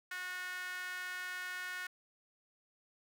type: tone with high-pass filter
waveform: sawtooth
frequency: 364.5 Hz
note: F#4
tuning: 26 cents flat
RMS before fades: -42 dBFS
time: 0.11-1.87 s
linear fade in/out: 5 ms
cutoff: 1600 Hz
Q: 5
effects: none